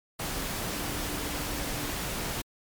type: tone in noise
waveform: sine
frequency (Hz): 293.7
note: D4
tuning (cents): 0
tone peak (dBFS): -41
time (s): 0.74-1.92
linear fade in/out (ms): 10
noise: pink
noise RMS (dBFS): -33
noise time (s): 0.19-2.42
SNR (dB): -11
effects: MP3 96 kbps